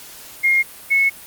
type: tone pair in turn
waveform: sine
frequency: 2135 / 2195 Hz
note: C7 / C#7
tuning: +34 / -18 cents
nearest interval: unison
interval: 48 cents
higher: second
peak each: -12 dBFS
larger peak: neither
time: 0.43-0.63 / 0.9-1.1 s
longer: neither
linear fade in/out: 20 ms
effects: white hiss -39 dBFS RMS until 1.26 s + Opus 48 kbps